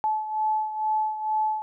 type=beating tone pair; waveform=sine; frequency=863 / 865.2 Hz; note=A5 / A5; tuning=-34 / -29 cents; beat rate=2.2 Hz; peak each=-24 / -30 dBFS; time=0.04-1.62 s; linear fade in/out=0 ms; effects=none